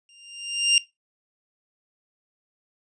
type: tone with exponential growth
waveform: sawtooth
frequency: 2794 Hz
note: F7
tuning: in tune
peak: -10 dBFS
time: 0.09-0.78 s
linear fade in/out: 1 ms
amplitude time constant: 150 ms
effects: noise-tail reverb RT60 0.2 s tail -19 dB re dry + resampled to 22050 Hz